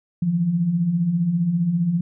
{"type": "beating tone pair", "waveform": "sine", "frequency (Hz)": [158.4, 173.4], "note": ["D#3", "F3"], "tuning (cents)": [31, -12], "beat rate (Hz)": 15, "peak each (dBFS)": [-27, -18], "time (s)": [0.22, 2.01], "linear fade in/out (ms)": 5, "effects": []}